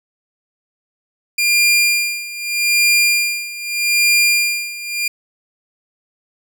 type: tone with tremolo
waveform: sawtooth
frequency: 2400 Hz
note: D7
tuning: 37 cents sharp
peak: -7 dBFS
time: 1.38-5.08 s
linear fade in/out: 5 ms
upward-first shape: sine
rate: 0.81 Hz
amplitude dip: 85%
effects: none